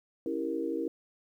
sine chord, C# diminished seventh, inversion none, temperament equal, 277.2 / 329.6 / 392 / 466.2 Hz, C#4 / E4 / G4 / Bb4, 0 / 0 / 0 / 0 cents, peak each -37 / -33 / -39 / -35 dBFS, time 0.26-0.88 s, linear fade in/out 2 ms, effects 11-bit

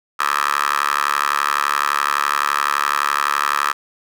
10% pulse tone with high-pass filter, 71.8 Hz, D2, 39 cents flat, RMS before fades -19 dBFS, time 0.19-3.73 s, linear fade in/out 10 ms, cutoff 1300 Hz, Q 7.1, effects none

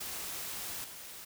white noise with level steps, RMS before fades -40 / -47 dBFS, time 0-1.25 s, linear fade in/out 10 ms, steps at 0.84 s, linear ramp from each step 2 ms, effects none

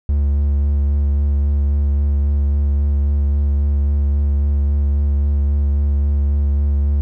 triangle tone with vibrato, 71.4 Hz, D2, 48 cents flat, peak -11 dBFS, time 0.09-7.01 s, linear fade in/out 0 ms, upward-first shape sine, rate 3.7 Hz, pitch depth 16 cents each way, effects none

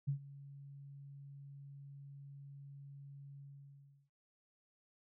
sine tone with ADSR envelope, 140 Hz, C#3, 18 cents sharp, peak -31 dBFS, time 0.07-4.1 s, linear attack 18 ms, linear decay 95 ms, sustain -19 dB, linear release 700 ms, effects none

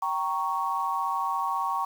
sine chord, G diminished, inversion none, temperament equal with one note detuned, 778.1 / 932.3 / 1108.7 Hz, G5 / Bb5 / Db6, -13 / 0 / 0 cents, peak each -32 / -30 / -28 dBFS, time 0.02-1.85 s, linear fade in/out 5 ms, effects 8-bit

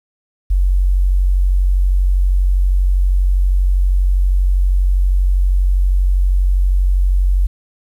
sine tone, 46.25 Hz, F#1, in tune, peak -10 dBFS, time 0.5-7.47 s, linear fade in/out 10 ms, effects 8-bit

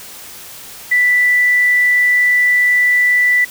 sine tone, 1975.5 Hz, B6, in tune, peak -9 dBFS, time 0.91-3.45 s, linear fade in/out 10 ms, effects white hiss -34 dBFS RMS until 3.5 s

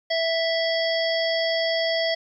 harmonic tone, 659.3 Hz, E5, in tune, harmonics 1 / 3 / 5 / 7 / 8, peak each -23 / -28 / -30 / -31 / -32 dBFS, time 0.1-2.15 s, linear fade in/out 10 ms, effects 10-bit

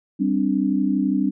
sine chord, G suspended fourth, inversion none, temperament equal, 196 / 261.6 / 293.7 Hz, G3 / C4 / D4, 0 / 0 / 0 cents, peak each -22 dBFS, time 0.19-1.31 s, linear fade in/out 20 ms, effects none

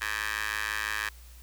15% pulse tone with high-pass filter, 106 Hz, G#2, 36 cents sharp, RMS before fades -32 dBFS, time 0.01-1.09 s, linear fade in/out 5 ms, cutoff 1600 Hz, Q 3, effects added 60 Hz sine -47 dBFS peak until 1.42 s + white hiss -56 dBFS RMS until 1.42 s

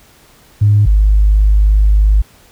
sine tone pair in turn, 103.83 / 51.44 Hz, G#2 / G#1, 0 / -16 cents, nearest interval octave, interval 1216 cents, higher first, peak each -5 dBFS, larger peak neither, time 0.61-0.86 / 0.86-2.22 s, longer second, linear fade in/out 10 ms, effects tanh soft clip ceiling -1 dBFS + pink hiss -46 dBFS RMS until 2.51 s

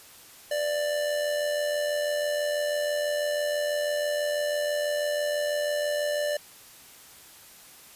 square tone with amplitude modulation, 590 Hz, D5, 8 cents sharp, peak -24 dBFS, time 0.51-6.37 s, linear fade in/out 5 ms, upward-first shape sine, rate 86.1 Hz, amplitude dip 45%, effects white hiss -50 dBFS RMS until 7.95 s + resampled to 32000 Hz

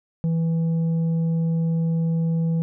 triangle tone with tanh clipping, 164.4 Hz, E3, 4 cents flat, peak -20 dBFS, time 0.24-2.62 s, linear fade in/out 0 ms, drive 9 dB, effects none

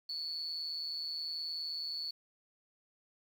sine tone with amplitude modulation, 4435 Hz, C#8, in tune, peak -33 dBFS, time 0.09-2.11 s, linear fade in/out 5 ms, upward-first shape sine, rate 159 Hz, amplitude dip 75%, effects 10-bit

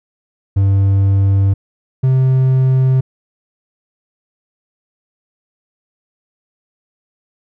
triangle tone pair in turn, 98 / 130.81 Hz, G2 / C3, 0 / 0 cents, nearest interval perfect fourth, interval 500 cents, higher second, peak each -7 dBFS, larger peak neither, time 0.56-1.54 / 2.03-3.01 s, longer neither, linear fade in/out 10 ms, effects none

